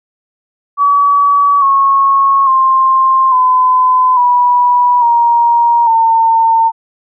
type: tone with pitch steps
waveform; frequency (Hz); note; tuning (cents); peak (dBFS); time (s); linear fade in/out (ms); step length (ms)
sine; 1139 / 1096.4 / 1055.4 / 1015.9 / 977.9 / 941.3 / 906.1; C#6 / C#6 / C6 / B5 / B5 / A#5 / A#5; +47 / -19 / +15 / +49 / -17 / +17 / -49; -6; 0.77-6.72; 50; 850
effects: none